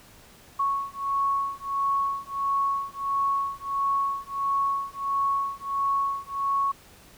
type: beating tone pair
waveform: sine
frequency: 1106 / 1107.5 Hz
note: C#6 / C#6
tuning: -4 / -2 cents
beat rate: 1.5 Hz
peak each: -27 dBFS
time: 0.59-6.72 s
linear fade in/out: 10 ms
effects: pink hiss -52 dBFS RMS until 7.17 s